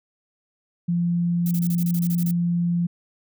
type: tone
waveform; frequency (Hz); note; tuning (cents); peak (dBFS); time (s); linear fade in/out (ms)
sine; 172.7; F3; -19; -19; 0.88-2.87; 10
type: noise bursts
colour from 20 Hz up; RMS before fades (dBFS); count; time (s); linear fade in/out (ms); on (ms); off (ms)
violet; -33; 11; 1.46-2.311; 2; 51; 29
effects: none